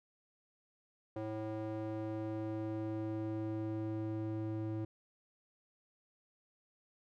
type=tone with band-pass filter sweep; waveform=square; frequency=109 Hz; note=A2; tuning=16 cents flat; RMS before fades=-39 dBFS; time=1.16-4.85 s; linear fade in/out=5 ms; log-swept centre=470 to 260 Hz; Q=1.6; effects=none